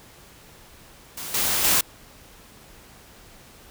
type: noise with level steps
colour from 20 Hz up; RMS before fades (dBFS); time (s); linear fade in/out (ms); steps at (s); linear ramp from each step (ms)
white; -34 / -23 / -19; 1.17-1.81; 5; 1.34 / 1.64; 5
effects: pink hiss -49 dBFS RMS until 3.7 s